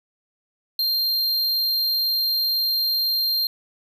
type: tone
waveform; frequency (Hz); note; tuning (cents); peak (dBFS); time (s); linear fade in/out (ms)
square; 4186; C8; 0; -20; 0.79-3.47; 2
effects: none